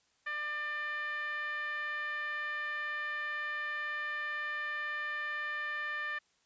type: tone with band-pass filter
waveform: 10% pulse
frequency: 597 Hz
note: D5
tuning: 28 cents sharp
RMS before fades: -37 dBFS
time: 0.26-6.19 s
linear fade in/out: 10 ms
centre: 1600 Hz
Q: 8.5
effects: white hiss -72 dBFS RMS until 6.45 s + resampled to 16000 Hz